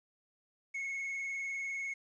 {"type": "tone with vibrato", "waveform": "triangle", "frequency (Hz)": 2187, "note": "C#7", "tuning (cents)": -24, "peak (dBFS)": -34, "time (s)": [0.74, 1.94], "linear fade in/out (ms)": 10, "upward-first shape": "sine", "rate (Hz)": 20, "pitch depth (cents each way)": 30, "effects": ["resampled to 22050 Hz", "11-bit"]}